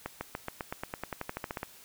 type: accelerating click train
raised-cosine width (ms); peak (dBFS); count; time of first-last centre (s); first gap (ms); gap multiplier
0.5; -19; 17; 0.06-1.631; 150; 0.94
effects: white hiss -54 dBFS RMS until 1.84 s